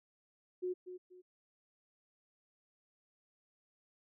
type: tone with echo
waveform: sine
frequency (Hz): 364.1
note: F#4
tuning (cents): -28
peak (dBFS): -34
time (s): 0.62-0.74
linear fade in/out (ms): 20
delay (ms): 240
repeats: 2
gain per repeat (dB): -10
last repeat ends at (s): 1.22
effects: none